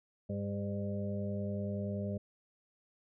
harmonic tone with a mistuned harmonic, 100.6 Hz, G2, 45 cents sharp, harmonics 1 / 2 / 4 / 5 / 6, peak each -38 / -37 / -45 / -46 / -43 dBFS, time 0.29-2.18 s, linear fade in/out 10 ms, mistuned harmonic 5, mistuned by +34 cents, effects none

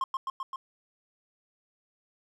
triangle tone with echo, 1065 Hz, C6, 30 cents sharp, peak -24 dBFS, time 0.01-0.04 s, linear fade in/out 2 ms, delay 130 ms, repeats 4, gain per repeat -2 dB, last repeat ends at 0.56 s, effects none

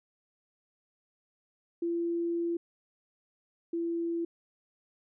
sine tone pair in turn, 340 / 336.9 Hz, F4 / E4, -46 / +38 cents, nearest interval unison, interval 16 cents, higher first, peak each -28 / -29 dBFS, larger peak first, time 1.82-2.57 / 3.73-4.25 s, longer first, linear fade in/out 5 ms, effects none

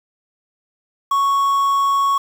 triangle tone with quantisation, 1108.7 Hz, C#6, in tune, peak -12 dBFS, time 1.11-2.18 s, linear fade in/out 5 ms, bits 6, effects none

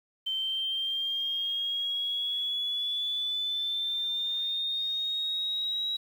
sine exponential sweep, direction up, 3100 to 3866 Hz, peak -28 dBFS, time 0.26-5.97 s, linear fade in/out 10 ms, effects 9-bit

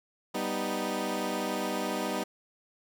15% pulse chord, G augmented, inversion none, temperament equal, 196 / 246.9 / 311.1 Hz, G3 / B3 / D#4, 0 / 0 / 0 cents, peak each -28 dBFS, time 0.34-2.24 s, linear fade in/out 10 ms, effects none

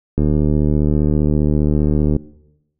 click train, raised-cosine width 3 ms, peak -4 dBFS, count 150, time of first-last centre 0.18-2.164 s, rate 75.1 Hz, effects noise-tail reverb RT60 0.9 s tail -20 dB re dry

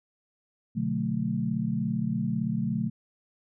sine chord, B minor seventh, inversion none, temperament equal with one note detuned, 123.47 / 146.83 / 182.24 / 220 Hz, B2 / D3 / F#3 / A3, 0 / 0 / -26 / 0 cents, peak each -33 / -33 / -31 / -29 dBFS, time 0.75-2.9 s, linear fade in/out 20 ms, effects none

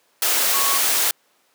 sine tone in noise, 1108.7 Hz, C#6, in tune, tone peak -24 dBFS, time 0.54-0.78 s, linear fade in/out 2 ms, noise white, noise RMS -19 dBFS, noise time 0.22-1.11 s, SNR -8 dB, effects pink hiss -61 dBFS RMS until 1.54 s + high-pass 400 Hz 12 dB/octave

